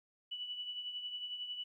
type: tone with tremolo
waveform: sine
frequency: 2959 Hz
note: F#7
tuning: 1 cent flat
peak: -37 dBFS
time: 0.31-1.64 s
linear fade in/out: 10 ms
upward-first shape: triangle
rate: 11 Hz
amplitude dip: 60%
effects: 13-bit